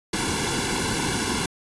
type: noise with comb filter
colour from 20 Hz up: pink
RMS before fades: -25 dBFS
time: 0.13-1.46 s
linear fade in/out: 5 ms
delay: 1.6 ms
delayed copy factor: -0.9
effects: resampled to 24000 Hz